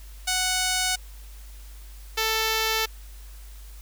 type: tone pair in turn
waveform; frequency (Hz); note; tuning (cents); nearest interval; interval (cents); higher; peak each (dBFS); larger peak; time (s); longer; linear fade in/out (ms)
5% pulse; 740 / 442; F#5 / A4; 0 / +8; major sixth; 892; first; -11; neither; 0.27-0.96 / 2.17-2.86; neither; 10
effects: added 50 Hz sine -40 dBFS peak until 3.81 s + white hiss -52 dBFS RMS until 3.81 s